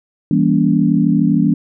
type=chord; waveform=sine; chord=E diminished seventh; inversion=none; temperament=just; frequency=164.81 / 197.78 / 237.3 / 284.8 Hz; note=E3 / G3 / Bb3 / Db4; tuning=0 / +16 / +31 / +47 cents; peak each=-16 dBFS; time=0.31-1.54 s; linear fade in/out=2 ms; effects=none